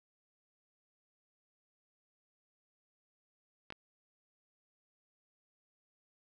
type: clicks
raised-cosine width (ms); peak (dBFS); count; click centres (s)
0.3; -28; 2; 3.704 / 3.724
effects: none